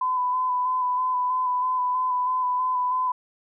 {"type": "tone with vibrato", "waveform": "sine", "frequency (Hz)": 1006, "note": "B5", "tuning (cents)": 32, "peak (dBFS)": -21, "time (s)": [0.01, 3.12], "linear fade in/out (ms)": 5, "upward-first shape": "square", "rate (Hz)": 3.1, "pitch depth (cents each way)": 17, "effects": []}